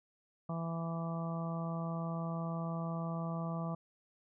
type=harmonic tone; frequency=166 Hz; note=E3; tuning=12 cents sharp; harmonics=1 / 2 / 3 / 4 / 5 / 6 / 7; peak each=-36 / -50 / -49 / -44 / -50 / -50 / -46 dBFS; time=0.49-3.75 s; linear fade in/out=5 ms; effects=none